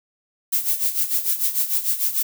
violet noise with tremolo, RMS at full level -19 dBFS, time 0.52-2.23 s, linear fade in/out 10 ms, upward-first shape sine, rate 6.7 Hz, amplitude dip 75%, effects none

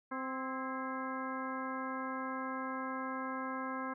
harmonic tone with a mistuned harmonic, 261.6 Hz, C4, in tune, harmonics 1 / 2 / 3 / 4 / 5 / 6 / 8, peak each -41 / -45 / -48 / -41 / -45 / -46 / -52 dBFS, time 0.11-3.94 s, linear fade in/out 10 ms, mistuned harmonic 6, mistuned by +65 cents, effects none

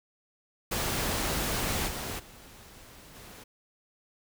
pink noise with level steps, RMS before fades -30 / -36 / -51 / -48 dBFS, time 0.71-3.44 s, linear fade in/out 10 ms, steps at 1.87 / 2.18 / 3.14 s, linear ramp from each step 20 ms, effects none

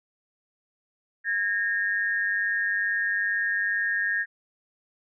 sine tone pair together, 1638.3 / 1836 Hz, G#6 / A#6, -24 / -27 cents, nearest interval major second, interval 197 cents, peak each -26 dBFS, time 1.24-4.26 s, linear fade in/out 50 ms, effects none

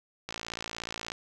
click train, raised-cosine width 0.2 ms, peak -18 dBFS, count 48, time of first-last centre 0.29-1.119 s, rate 56.7 Hz, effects none

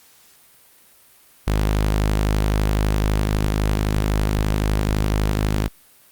sawtooth tone, 51.91 Hz, G#1, in tune, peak -13 dBFS, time 1.47-5.68 s, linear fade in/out 5 ms, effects white hiss -52 dBFS RMS until 6.11 s + Opus 48 kbps

